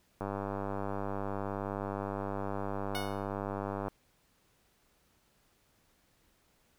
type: click train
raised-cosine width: 1 ms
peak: -22 dBFS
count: 366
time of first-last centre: 0.21-3.882 s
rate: 99.4 Hz
type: tone with exponential decay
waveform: 10% pulse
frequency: 732 Hz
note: F#5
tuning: 19 cents flat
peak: -25 dBFS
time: 2.95-3.33 s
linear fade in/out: 0 ms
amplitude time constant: 81 ms
effects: pink hiss -70 dBFS RMS until 6.78 s